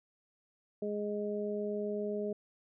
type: harmonic tone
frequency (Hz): 207.7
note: G#3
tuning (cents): 0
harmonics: 1 / 2 / 3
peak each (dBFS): -38 / -35 / -40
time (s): 0.82-2.33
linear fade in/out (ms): 5
effects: none